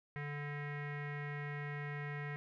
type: tone with low-pass filter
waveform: square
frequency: 145.6 Hz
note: D3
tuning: 15 cents flat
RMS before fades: -42 dBFS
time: 0.16-2.36 s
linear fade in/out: 0 ms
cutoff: 2000 Hz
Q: 6.9
effects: none